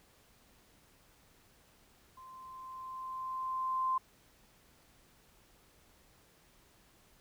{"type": "tone with level ramp", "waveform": "sine", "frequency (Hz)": 1041, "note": "C6", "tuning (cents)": -9, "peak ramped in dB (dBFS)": [-50, -28], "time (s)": [2.17, 3.98], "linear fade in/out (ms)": 5, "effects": ["pink hiss -65 dBFS RMS until 7.2 s"]}